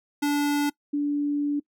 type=tone pair in turn; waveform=square / sine; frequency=290 / 290 Hz; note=D4 / D4; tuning=-22 / -22 cents; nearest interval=unison; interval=0 cents; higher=neither; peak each=-22 dBFS; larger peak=neither; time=0.22-0.7 / 0.93-1.6 s; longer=second; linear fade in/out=10 ms; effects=noise-tail reverb RT60 0.1 s tail -23 dB re dry